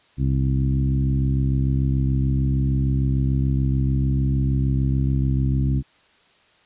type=harmonic tone with a mistuned harmonic; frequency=66.7 Hz; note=C2; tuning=34 cents sharp; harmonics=1 / 2 / 3 / 4 / 5; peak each=-22 / -20 / -29 / -28 / -35 dBFS; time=0.17-5.83 s; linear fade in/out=50 ms; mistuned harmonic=1; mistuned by=-16 cents; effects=white hiss -57 dBFS RMS until 6.65 s + resampled to 8000 Hz